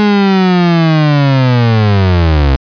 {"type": "linear sweep", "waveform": "35% pulse", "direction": "down", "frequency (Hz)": [210.6, 65.1], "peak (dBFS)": -5, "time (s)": [0, 2.56], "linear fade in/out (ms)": 0, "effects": ["resampled to 11025 Hz"]}